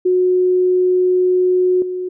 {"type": "tone with level steps", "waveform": "sine", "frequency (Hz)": 365.3, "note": "F#4", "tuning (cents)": -22, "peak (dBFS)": [-11, -20], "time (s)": [0.05, 2.09], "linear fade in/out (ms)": 10, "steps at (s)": 1.82, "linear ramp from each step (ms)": 2, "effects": []}